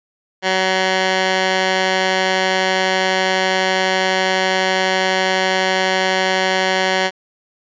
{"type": "tone with band-pass filter", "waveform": "15% pulse", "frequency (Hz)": 188, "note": "F#3", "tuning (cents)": 28, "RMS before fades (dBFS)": -17, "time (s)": [0.42, 7.11], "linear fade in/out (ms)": 50, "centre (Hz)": 2200, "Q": 0.58, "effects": ["resampled to 16000 Hz"]}